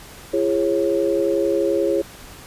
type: tone cluster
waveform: sine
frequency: 339.2 / 410.5 / 546 Hz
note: E4 / G#4 / C#5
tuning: +50 / -20 / -26 cents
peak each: -21 dBFS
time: 0.33-2.02 s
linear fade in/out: 10 ms
effects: pink hiss -41 dBFS RMS until 2.46 s + resampled to 32000 Hz